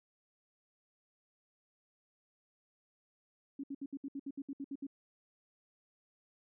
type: tone bursts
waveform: sine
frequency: 277.2 Hz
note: C#4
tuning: in tune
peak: -38 dBFS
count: 12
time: 3.59-4.868 s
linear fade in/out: 5 ms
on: 46 ms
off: 66 ms
effects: none